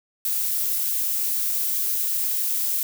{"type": "noise", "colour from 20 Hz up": "violet", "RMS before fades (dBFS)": -24, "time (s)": [0.25, 2.83], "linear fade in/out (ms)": 2, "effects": []}